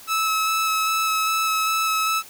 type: tone with vibrato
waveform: sawtooth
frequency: 1300 Hz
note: E6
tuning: 24 cents flat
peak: -16 dBFS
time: 0.07-2.23 s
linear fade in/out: 50 ms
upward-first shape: square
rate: 2.5 Hz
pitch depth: 9 cents each way
effects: white hiss -44 dBFS RMS until 2.29 s